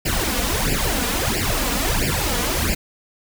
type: noise with flanger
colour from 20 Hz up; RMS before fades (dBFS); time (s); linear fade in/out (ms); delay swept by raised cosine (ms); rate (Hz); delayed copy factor
pink; -21; 0.05-2.75; 10; 0.4 to 4.2; 1.5; +0.9
effects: none